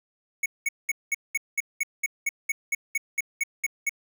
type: tone bursts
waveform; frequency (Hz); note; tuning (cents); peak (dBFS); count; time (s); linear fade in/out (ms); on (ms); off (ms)
square; 2217; C#7; 0; -23; 16; 0.43-3.894; 5; 29; 200
effects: none